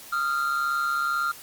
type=tone pair together; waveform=triangle; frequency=1241 / 1382.9 Hz; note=D#6 / F6; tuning=-5 / -17 cents; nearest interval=major second; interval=188 cents; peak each=-27 / -22 dBFS; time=0.12-1.32 s; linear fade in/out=10 ms; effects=white hiss -44 dBFS RMS until 1.42 s + MP3 96 kbps

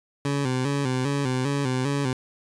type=tone with vibrato; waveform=20% pulse; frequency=134.7 Hz; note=C#3; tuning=49 cents flat; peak=-18 dBFS; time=0.25-2.13 s; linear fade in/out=2 ms; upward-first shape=square; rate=2.5 Hz; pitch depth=85 cents each way; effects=resampled to 22050 Hz

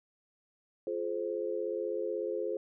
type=chord; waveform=sine; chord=F minor; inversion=none; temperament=equal with one note detuned; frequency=349.2 / 425.5 / 523.3 Hz; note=F4 / Ab4 / C5; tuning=0 / +42 / 0 cents; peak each=-37 / -35 / -36 dBFS; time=0.87-2.57 s; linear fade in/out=2 ms; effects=none

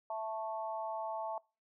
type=harmonic tone; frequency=220 Hz; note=A3; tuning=in tune; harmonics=3 / 4 / 5; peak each=-39 / -39 / -46 dBFS; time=0.1-1.38 s; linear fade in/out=2 ms; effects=noise-tail reverb RT60 0.3 s tail -24 dB re dry

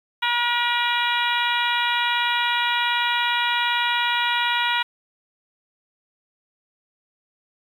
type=harmonic tone; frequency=478.7 Hz; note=A#4; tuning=46 cents sharp; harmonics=2 / 3 / 4 / 5 / 6 / 7 / 8; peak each=-24 / -26 / -27 / -28 / -29 / -29 / -30 dBFS; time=0.22-4.83 s; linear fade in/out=10 ms; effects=8-bit

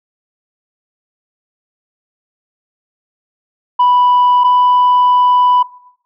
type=tone pair in turn; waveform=sine; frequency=987 / 990.9 Hz; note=B5 / B5; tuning=-1 / +5 cents; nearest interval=unison; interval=6 cents; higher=second; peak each=-5 dBFS; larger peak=neither; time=3.79-4.44 / 4.44-5.63 s; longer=second; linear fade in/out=10 ms; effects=noise-tail reverb RT60 0.7 s tail -20 dB re dry + tanh soft clip ceiling -5 dBFS

